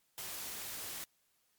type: noise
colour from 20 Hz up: white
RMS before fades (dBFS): -43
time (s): 0.18-1.04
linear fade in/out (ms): 0
effects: white hiss -75 dBFS RMS until 1.58 s + MP3 96 kbps